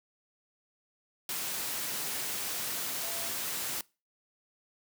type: tone in noise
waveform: sine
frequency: 674 Hz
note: E5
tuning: 38 cents sharp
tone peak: -45 dBFS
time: 3.03-3.29 s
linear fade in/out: 2 ms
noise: white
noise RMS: -35 dBFS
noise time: 1.29-3.81 s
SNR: -13 dB
effects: noise-tail reverb RT60 0.3 s tail -23 dB re dry + high-pass 100 Hz 12 dB/octave